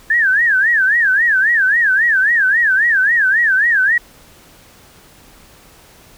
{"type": "tone with vibrato", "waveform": "sine", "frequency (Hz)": 1700, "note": "G#6", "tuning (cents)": 40, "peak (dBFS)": -10, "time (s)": [0.1, 3.98], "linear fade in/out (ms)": 5, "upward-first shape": "sine", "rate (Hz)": 3.7, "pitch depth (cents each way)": 210, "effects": ["pink hiss -45 dBFS RMS until 6.17 s"]}